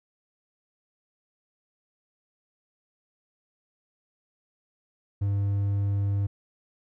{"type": "tone", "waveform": "triangle", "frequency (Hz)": 100.1, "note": "G2", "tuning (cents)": 37, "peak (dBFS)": -21, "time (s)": [5.21, 6.27], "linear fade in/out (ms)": 10, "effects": []}